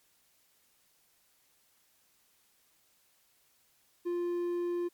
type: tone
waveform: triangle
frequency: 349.2 Hz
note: F4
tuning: in tune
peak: -28 dBFS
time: 4.05-4.89 s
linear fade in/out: 20 ms
effects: white hiss -69 dBFS RMS until 4.93 s + MP3 96 kbps